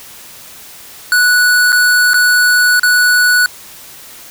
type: tone with dropouts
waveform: square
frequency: 1475 Hz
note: F#6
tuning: 6 cents flat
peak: -8 dBFS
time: 1.12-3.46 s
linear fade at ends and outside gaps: 1 ms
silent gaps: 1.721-1.727 / 2.134-2.142 / 2.796-2.832 s
effects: white hiss -35 dBFS RMS until 4.3 s